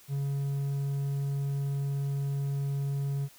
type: tone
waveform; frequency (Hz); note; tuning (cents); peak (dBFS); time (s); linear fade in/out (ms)
triangle; 139.6; C#3; +13; -26; 0.08-3.29; 50
effects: white hiss -56 dBFS RMS until 3.38 s